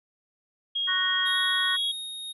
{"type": "tone with pitch glide", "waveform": "sine", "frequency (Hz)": [3266, 3327], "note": ["G#7", "G#7"], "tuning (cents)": [-30, 2], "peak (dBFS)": -25, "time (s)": [0.75, 1.92], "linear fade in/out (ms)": 10, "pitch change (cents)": 32, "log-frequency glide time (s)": [1.3, 1.36]}
{"type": "chord", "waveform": "sine", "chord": "F# major", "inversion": "second", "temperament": "equal", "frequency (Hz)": [1108.7, 1480, 1864.7], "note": ["C#6", "F#6", "A#6"], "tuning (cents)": [0, 0, 0], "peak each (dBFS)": [-32, -30, -28], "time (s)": [0.87, 1.77], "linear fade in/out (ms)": 20}
{"type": "tone with tremolo", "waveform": "square", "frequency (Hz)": 3729, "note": "A#7", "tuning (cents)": 0, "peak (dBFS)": -33, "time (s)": [1.25, 2.33], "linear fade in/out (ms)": 20, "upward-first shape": "sine", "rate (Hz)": 1.9, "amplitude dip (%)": 25}
{"effects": ["resampled to 32000 Hz"]}